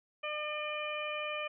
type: harmonic tone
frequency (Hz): 602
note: D5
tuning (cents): +43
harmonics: 1 / 2 / 3 / 4 / 5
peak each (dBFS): -39 / -41 / -47 / -39 / -44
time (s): 0.23-1.48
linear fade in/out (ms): 10
effects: none